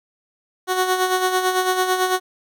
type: tone with tremolo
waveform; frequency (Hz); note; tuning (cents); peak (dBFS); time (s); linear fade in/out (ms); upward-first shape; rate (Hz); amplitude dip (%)
15% pulse; 370; F#4; 0; -9; 0.67-2.2; 50; sine; 9; 55
effects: none